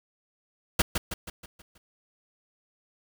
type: noise with echo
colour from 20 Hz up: pink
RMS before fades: -21 dBFS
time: 0.79-0.82 s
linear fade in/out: 5 ms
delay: 160 ms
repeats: 6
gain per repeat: -6 dB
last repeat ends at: 1.78 s
effects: none